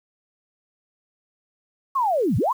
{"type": "linear two-way sweep", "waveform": "sine", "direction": "down then up", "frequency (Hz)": [1126, 87.31, 1126], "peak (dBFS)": -18, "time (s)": [1.95, 2.53], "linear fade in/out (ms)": 10, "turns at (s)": 2.37, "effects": ["8-bit"]}